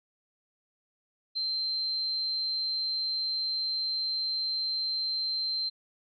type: tone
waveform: sine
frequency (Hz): 4125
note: C8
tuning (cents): -25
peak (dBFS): -28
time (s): 1.35-5.7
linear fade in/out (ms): 20
effects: none